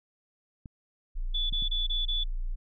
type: clicks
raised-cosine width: 5 ms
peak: -30 dBFS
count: 3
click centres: 0.658 / 1.526 / 1.624 s
type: tone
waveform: sine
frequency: 29.14 Hz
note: A#0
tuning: in tune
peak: -28 dBFS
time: 1.15-2.56 s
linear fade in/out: 20 ms
type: tone bursts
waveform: sine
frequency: 3458 Hz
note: A7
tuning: 31 cents flat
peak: -28 dBFS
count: 5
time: 1.34-2.24 s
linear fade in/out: 10 ms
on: 160 ms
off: 25 ms
effects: none